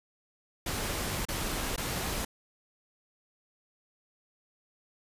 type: noise with dropouts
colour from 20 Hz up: pink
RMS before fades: -33 dBFS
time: 0.66-2.25 s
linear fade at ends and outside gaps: 5 ms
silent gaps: 1.253-1.285 / 1.762-1.777 s
effects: resampled to 32000 Hz